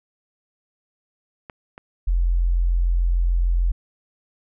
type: clicks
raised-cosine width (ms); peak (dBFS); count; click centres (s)
0.5; -21 / -24; 2; 1.498 / 1.779
type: tone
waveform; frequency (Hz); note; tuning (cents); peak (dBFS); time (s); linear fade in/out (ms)
sine; 43.4; F1; -10; -16; 2.07-3.72; 10
effects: none

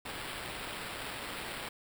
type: noise with sample-and-hold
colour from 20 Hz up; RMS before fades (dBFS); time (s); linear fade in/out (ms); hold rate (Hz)
violet; -41; 0.05-1.69; 5; 6300
effects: none

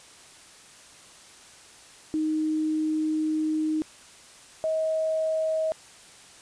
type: tone pair in turn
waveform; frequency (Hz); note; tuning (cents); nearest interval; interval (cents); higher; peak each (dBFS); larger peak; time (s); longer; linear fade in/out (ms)
sine; 311.1 / 635.3; D#4 / D#5; 0 / +36; octave; 1236; second; -23; neither; 2.14-3.82 / 4.64-5.72; first; 0
effects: white hiss -50 dBFS RMS until 6.41 s + resampled to 22050 Hz

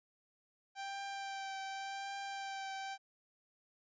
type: tone with vibrato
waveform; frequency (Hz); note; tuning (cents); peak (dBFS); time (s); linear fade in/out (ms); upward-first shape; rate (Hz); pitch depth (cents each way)
sawtooth; 784; G5; 0; -37; 0.75-2.98; 50; triangle; 0.88; 20
effects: resampled to 16000 Hz

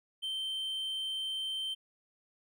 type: tone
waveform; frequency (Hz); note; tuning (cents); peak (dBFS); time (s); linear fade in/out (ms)
triangle; 3115; G7; -12; -32; 0.22-1.75; 20
effects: none

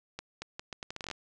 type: accelerating click train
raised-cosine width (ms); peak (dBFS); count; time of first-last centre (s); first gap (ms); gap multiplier
0.2; -21; 13; 0.19-1.113; 230; 0.76
effects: resampled to 22050 Hz

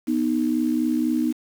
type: tone pair together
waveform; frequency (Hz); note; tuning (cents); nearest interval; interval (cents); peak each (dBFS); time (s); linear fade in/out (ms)
sine; 246 / 310; B3 / D#4; -7 / -6; major third; 401; -22; 0.07-1.33; 20
effects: 7-bit

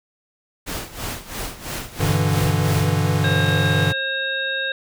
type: noise with tremolo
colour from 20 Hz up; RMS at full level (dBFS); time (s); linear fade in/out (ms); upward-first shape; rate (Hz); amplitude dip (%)
pink; -27; 0.66-2.92; 20; sine; 3; 80
type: chord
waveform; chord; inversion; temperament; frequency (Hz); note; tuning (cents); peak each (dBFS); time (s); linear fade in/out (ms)
square; E minor seventh; first; equal; 98 / 123.47 / 146.83 / 164.81; G2 / B2 / D3 / E3; 0 / 0 / 0 / 0; -22 / -27 / -22 / -24; 1.99-3.93; 20
type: harmonic tone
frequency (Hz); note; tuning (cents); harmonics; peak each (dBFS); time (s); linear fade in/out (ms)
536; C5; +42; 1 / 3 / 5 / 7; -30 / -23 / -34 / -27; 3.24-4.72; 2
effects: none

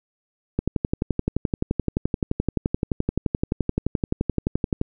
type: click train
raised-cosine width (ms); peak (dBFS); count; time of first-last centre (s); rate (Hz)
3; -8; 50; 0.59-4.814; 11.6
effects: none

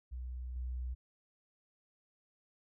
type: tone with level steps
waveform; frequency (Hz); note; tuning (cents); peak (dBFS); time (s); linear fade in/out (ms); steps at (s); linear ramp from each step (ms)
sine; 62.3; B1; +16; -39 / -36; 0.11-0.95; 20; 0.56; 2
effects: none

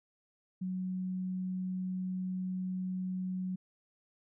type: tone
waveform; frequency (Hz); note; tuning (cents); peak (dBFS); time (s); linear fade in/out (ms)
sine; 185; F#3; 0; -33; 0.61-3.56; 10
effects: none

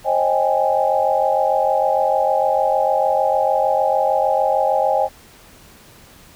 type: chord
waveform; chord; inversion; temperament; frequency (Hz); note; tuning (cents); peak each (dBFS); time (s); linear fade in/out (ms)
sine; Ab major seventh; first; equal with one note detuned; 533.6 / 622.3 / 784 / 830.6; C5 / Eb5 / G5 / Ab5; +34 / 0 / 0 / 0; -20; 0.04-5.09; 50
effects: pink hiss -46 dBFS RMS until 6.35 s

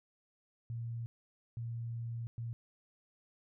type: tone bursts at uneven times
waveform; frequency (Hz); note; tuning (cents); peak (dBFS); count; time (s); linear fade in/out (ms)
sine; 116.54; A#2; 0; -37; 3; 0.7-1.06 / 1.57-2.27 / 2.38-2.53; 0
effects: none

